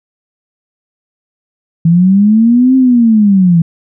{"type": "linear two-way sweep", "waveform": "sine", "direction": "up then down", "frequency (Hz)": [162.2, 264.5, 162.2], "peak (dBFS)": -4, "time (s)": [1.85, 3.62], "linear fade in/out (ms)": 5, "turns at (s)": 2.76, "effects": []}